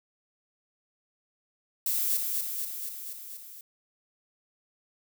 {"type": "noise with echo", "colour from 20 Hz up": "violet", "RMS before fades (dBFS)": -28, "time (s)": [1.86, 2.17], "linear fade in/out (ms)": 2, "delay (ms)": 240, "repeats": 6, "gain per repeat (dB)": -3, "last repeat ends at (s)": 3.61, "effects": []}